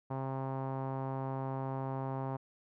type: tone with low-pass filter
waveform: sawtooth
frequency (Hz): 133.5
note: C3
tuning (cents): +35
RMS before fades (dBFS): -37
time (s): 0.1-2.37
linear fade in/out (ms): 10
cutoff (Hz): 920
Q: 2.9
effects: none